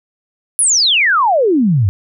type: exponential sweep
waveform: sine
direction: down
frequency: 10890 to 89.2 Hz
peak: -9 dBFS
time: 0.59-1.89 s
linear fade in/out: 0 ms
effects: none